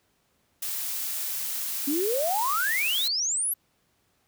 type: noise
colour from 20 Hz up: blue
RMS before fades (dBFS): -31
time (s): 0.62-3.08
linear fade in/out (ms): 5
type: exponential sweep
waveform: sine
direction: up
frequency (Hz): 270.5 to 11950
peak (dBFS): -24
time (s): 1.87-3.54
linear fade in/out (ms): 10
effects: pink hiss -69 dBFS RMS until 4.27 s + high-pass 60 Hz 12 dB/octave